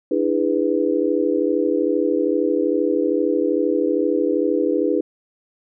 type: chord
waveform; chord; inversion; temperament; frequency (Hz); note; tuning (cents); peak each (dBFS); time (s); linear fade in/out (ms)
sine; E dominant seventh; third; just; 296.7 / 329.6 / 412 / 494.4; D4 / E4 / G#4 / B4; +18 / 0 / -14 / +2; -22; 0.11-5.01; 5
effects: none